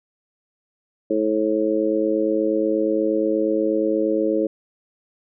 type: harmonic tone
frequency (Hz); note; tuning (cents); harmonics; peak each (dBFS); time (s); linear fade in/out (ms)
108.4; A2; -25; 2 / 3 / 4 / 5; -29 / -21 / -23 / -23; 1.1-4.47; 5
effects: none